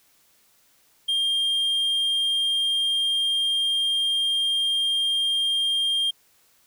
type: tone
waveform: triangle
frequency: 3205 Hz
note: G7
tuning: 38 cents sharp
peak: -19 dBFS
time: 1.08-6.11 s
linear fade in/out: 10 ms
effects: white hiss -61 dBFS RMS until 6.66 s